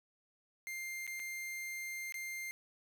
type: tone with dropouts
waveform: 45% pulse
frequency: 2100 Hz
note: C7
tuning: 6 cents sharp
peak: -40 dBFS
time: 0.67-2.51 s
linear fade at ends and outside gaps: 0 ms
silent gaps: 1.067-1.076 / 1.195-1.199 / 2.123-2.142 s
effects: 12-bit